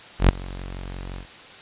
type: tone with ADSR envelope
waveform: sawtooth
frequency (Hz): 45.79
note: F#1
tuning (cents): -17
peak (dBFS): -6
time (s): 0.19-1.27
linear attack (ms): 99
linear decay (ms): 12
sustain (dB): -22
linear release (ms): 93
effects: white hiss -43 dBFS RMS until 1.61 s + resampled to 8000 Hz